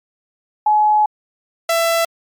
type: tone pair in turn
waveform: sine / sawtooth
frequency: 848 / 667.3 Hz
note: G#5 / E5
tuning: +36 / +21 cents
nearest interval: major third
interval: 415 cents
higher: first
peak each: -10 dBFS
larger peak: neither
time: 0.66-1.06 / 1.69-2.05 s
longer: first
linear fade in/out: 5 ms
effects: MP3 96 kbps